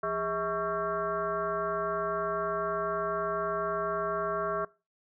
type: tone with frequency modulation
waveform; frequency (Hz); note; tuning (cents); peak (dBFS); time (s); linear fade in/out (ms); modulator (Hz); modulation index
sine; 880; A5; 0; -28; 0.03-4.65; 5; 236; 2.3
effects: noise-tail reverb RT60 0.3 s tail -22 dB re dry